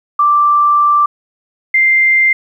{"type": "tone pair in turn", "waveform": "sine", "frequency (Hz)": [1174.7, 2093], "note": ["D6", "C7"], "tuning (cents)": [0, 0], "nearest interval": "minor seventh", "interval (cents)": 1000, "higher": "second", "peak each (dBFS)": -7, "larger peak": "neither", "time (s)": [[0.19, 1.06], [1.74, 2.33]], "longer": "first", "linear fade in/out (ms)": 5, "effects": ["8-bit"]}